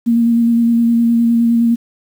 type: tone with vibrato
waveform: sine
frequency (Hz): 233.1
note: A#3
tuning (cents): 0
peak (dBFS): -9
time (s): 0.06-1.76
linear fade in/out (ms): 20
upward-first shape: square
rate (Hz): 9.7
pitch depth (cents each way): 14
effects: 7-bit